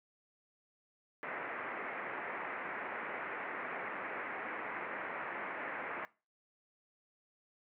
white low-pass noise, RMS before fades -41 dBFS, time 1.23-6.05 s, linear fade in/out 0 ms, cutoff 2200 Hz, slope 48 dB/octave, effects noise-tail reverb RT60 0.3 s tail -20 dB re dry + high-pass 300 Hz 12 dB/octave

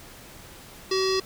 square tone with low-pass filter, 379.9 Hz, F#4, 46 cents sharp, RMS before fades -24 dBFS, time 0.91-1.2 s, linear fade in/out 5 ms, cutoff 5000 Hz, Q 5.6, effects pink hiss -46 dBFS RMS until 1.25 s

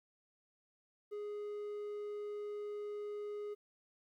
triangle tone, 415.3 Hz, G#4, in tune, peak -38 dBFS, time 1.11-3.55 s, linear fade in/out 20 ms, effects 13-bit

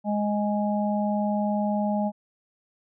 harmonic tone, 207.7 Hz, G#3, in tune, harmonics 1 / 3 / 4, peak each -24 / -29 / -30 dBFS, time 0.04-2.12 s, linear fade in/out 50 ms, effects none

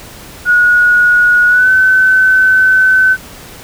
sine tone with pitch glide, 1453 to 1520.8 Hz, F#6 to F#6, -32 to +47 cents, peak -5 dBFS, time 0.45-3.17 s, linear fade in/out 50 ms, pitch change +79 cents, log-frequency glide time 1.47-1.7 s, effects pink hiss -33 dBFS RMS until 3.63 s

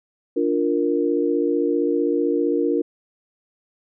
sine chord, Bb major, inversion first, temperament equal, 293.7 / 349.2 / 466.2 Hz, D4 / F4 / Bb4, 0 / 0 / 0 cents, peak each -22 dBFS, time 0.36-2.82 s, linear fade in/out 10 ms, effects none

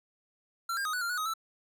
square tone with pitch steps, 1363 / 1606 / 1251 / 1479 / 1390 / 1462 / 1258 / 1321 Hz, F6 / G6 / D#6 / F#6 / F6 / F#6 / D#6 / E6, -43 / +41 / +9 / -1 / -9 / -21 / +19 / +3 cents, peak -31 dBFS, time 0.69-1.338 s, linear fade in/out 5 ms, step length 81 ms, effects none

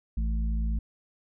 harmonic tone, 54.9 Hz, A1, 3 cents flat, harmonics 1 / 3 / 4, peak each -25 / -39 / -38 dBFS, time 0.17-0.79 s, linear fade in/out 5 ms, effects none

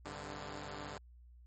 5% pulse chord, G suspended fourth, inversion none, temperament equal with one note detuned, 99.19 / 130.81 / 146.83 Hz, G2 / C3 / D3, +21 / 0 / 0 cents, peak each -36 / -40 / -35 dBFS, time 0.05-0.98 s, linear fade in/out 5 ms, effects added 60 Hz sine -55 dBFS peak until 1.46 s + MP3 32 kbps

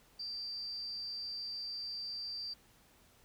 sine tone with amplitude modulation, 4693 Hz, D8, 2 cents flat, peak -37 dBFS, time 0.19-2.54 s, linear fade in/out 10 ms, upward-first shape sine, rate 254 Hz, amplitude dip 40%, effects pink hiss -65 dBFS RMS until 3.24 s

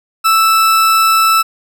40% pulse tone, 1318.5 Hz, E6, in tune, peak -7 dBFS, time 0.24-1.43 s, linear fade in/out 20 ms, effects none

